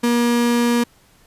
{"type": "tone", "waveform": "35% pulse", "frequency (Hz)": 238.3, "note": "A#3", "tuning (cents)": 38, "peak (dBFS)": -13, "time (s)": [0.03, 0.84], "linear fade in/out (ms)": 10, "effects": ["pink hiss -54 dBFS RMS until 1.26 s", "resampled to 32000 Hz"]}